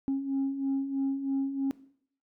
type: beating tone pair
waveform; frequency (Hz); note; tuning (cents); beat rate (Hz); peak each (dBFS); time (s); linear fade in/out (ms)
sine; 269.8 / 272.9; C#4 / C#4; -47 / -27; 3.1; -33 / -27; 0.08-1.71; 0
effects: noise-tail reverb RT60 0.6 s tail -19 dB re dry + tanh soft clip ceiling -23 dBFS